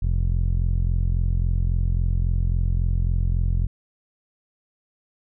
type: tone with low-pass filter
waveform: 15% pulse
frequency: 43.65 Hz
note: F1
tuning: in tune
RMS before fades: -21 dBFS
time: 0.02-3.67 s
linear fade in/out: 10 ms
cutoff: 93 Hz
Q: 0.62
effects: none